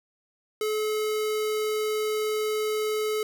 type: tone with notch filter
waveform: square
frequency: 429.2 Hz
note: A4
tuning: 43 cents flat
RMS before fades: -27 dBFS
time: 0.61-3.23 s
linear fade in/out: 2 ms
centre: 890 Hz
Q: 1.7
effects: none